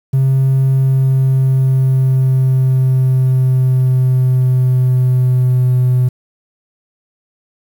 triangle tone with pitch glide, 133.4 to 126.2 Hz, C3 to B2, +34 to +38 cents, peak -6 dBFS, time 0.13-6.09 s, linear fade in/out 10 ms, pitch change -96 cents, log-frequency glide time 0.67-5.85 s, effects tanh soft clip ceiling -4 dBFS + 7-bit

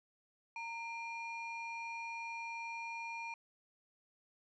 triangle ring-modulated tone, 1661.2 Hz, G#6, in tune, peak -36 dBFS, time 0.56-3.34 s, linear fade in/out 2 ms, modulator 739 Hz, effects resampled to 16000 Hz

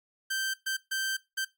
sawtooth tone bursts at uneven times, 1561 Hz, G6, 8 cents flat, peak -25 dBFS, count 4, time 0.3-0.54 / 0.66-0.77 / 0.91-1.17 / 1.37-1.45 s, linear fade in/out 10 ms, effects noise-tail reverb RT60 0.2 s tail -18 dB re dry + MP3 96 kbps

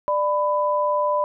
sine tone pair together, 593.4 / 998 Hz, D5 / B5, +18 / +18 cents, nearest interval major sixth, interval 900 cents, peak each -21 dBFS, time 0.08-1.24 s, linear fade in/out 0 ms, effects none

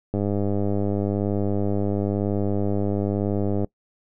click train, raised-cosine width 2 ms, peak -12 dBFS, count 355, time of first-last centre 0.14-3.645 s, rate 101 Hz, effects noise-tail reverb RT60 0.1 s tail -23 dB re dry

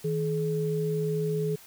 sine tone pair together, 159.2 / 425 Hz, D#3 / G#4, +40 / +40 cents, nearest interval octave + perfect fourth, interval 1700 cents, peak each -28 dBFS, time 0.04-1.56 s, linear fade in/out 10 ms, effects white hiss -51 dBFS RMS until 1.66 s

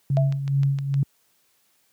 sine tone with tremolo, 138.59 Hz, C#3, in tune, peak -16 dBFS, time 0.1-1.03 s, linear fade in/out 2 ms, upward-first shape sine, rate 2.4 Hz, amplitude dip 65%
click train, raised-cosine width 0.2 ms, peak -22 dBFS, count 6, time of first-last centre 0.17-0.942 s, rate 6.48 Hz
sine tone with exponential decay, 659.3 Hz, E5, in tune, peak -20 dBFS, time 0.17-0.39 s, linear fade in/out 1 ms, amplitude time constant 47 ms
effects white hiss -65 dBFS RMS until 1.92 s + high-pass 80 Hz 12 dB/octave

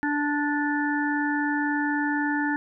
harmonic tone, 292.7 Hz, D4, 6 cents flat, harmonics 1 / 3 / 5 / 6, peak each -25 / -30 / -32 / -29 dBFS, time 0.03-2.56 s, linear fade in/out 0 ms, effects none

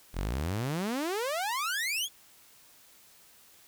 sawtooth exponential sweep, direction up, 39.29 to 3484 Hz, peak -26 dBFS, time 0.13-2.09 s, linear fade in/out 50 ms, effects white hiss -58 dBFS RMS until 3.67 s

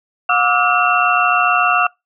sine tone cluster, 720 / 1164 / 1291 / 1425 / 2713 Hz, F#5 / D6 / E6 / F6 / E7, -47 / -16 / -37 / +34 / +49 cents, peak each -18 dBFS, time 0.29-1.87 s, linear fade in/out 5 ms, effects noise-tail reverb RT60 0.2 s tail -25 dB re dry

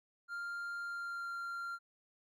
triangle tone with pitch glide, 1396.9 to 1384.8 Hz, F6 to F6, 0 to -15 cents, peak -37 dBFS, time 0.28-1.79 s, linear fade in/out 50 ms, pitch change -15 cents, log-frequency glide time 0.81-1.31 s, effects none

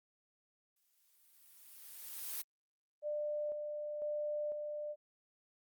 blue noise with exponential growth, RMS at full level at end -39 dBFS, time 0.76-2.42 s, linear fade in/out 5 ms, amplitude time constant 360 ms
sine tone with tremolo, 596 Hz, D5, 25 cents sharp, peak -35 dBFS, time 3.02-4.96 s, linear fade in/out 50 ms, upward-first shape square, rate 1 Hz, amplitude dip 35%
effects Opus 48 kbps

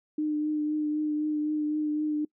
sine tone with vibrato, 302.6 Hz, D#4, 48 cents flat, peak -25 dBFS, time 0.18-2.25 s, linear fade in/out 5 ms, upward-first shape triangle, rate 3.9 Hz, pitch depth 21 cents each way, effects noise-tail reverb RT60 0.1 s tail -24 dB re dry

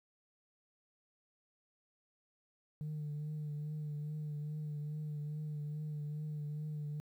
sine tone with vibrato, 150.3 Hz, D3, 40 cents sharp, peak -36 dBFS, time 2.81-7 s, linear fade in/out 0 ms, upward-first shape triangle, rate 2.4 Hz, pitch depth 38 cents each way, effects tanh soft clip ceiling -36 dBFS + 12-bit

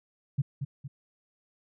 sine tone with echo, 138.1 Hz, C#3, 6 cents flat, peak -22 dBFS, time 0.38-0.42 s, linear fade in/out 10 ms, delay 230 ms, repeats 2, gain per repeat -7 dB, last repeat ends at 0.88 s, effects none

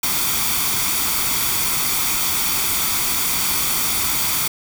white noise with comb filter, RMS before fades -20 dBFS, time 0.03-4.48 s, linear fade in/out 5 ms, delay 0.87 ms, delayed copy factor +0.55, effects none

